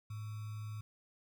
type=tone with sample-and-hold; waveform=sine; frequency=106.8 Hz; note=G#2; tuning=49 cents sharp; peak=-40 dBFS; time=0.1-0.81 s; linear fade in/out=5 ms; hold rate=1225 Hz; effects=none